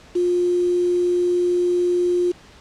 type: tone with quantisation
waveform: sine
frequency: 354.4 Hz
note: F4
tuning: 25 cents sharp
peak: -16 dBFS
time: 0.15-2.32 s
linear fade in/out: 10 ms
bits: 6
effects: pink hiss -47 dBFS RMS until 2.6 s + low-pass 6000 Hz 12 dB/octave